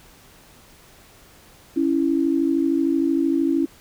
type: tone pair together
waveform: sine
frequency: 277.3 / 330.4 Hz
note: C#4 / E4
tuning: +1 / +4 cents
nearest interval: minor third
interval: 303 cents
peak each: -20 dBFS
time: 1.76-3.66 s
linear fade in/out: 10 ms
effects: pink hiss -50 dBFS RMS until 3.8 s